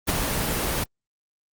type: noise with ADSR envelope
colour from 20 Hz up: pink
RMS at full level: -19 dBFS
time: 0.07-0.84 s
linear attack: 25 ms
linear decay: 15 ms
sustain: -6 dB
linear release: 5 ms
effects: Opus 24 kbps